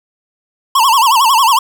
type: tone with vibrato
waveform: square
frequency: 994 Hz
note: B5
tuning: 11 cents sharp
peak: -8 dBFS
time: 0.75-1.59 s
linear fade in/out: 5 ms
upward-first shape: sine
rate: 11 Hz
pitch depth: 210 cents each way
effects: none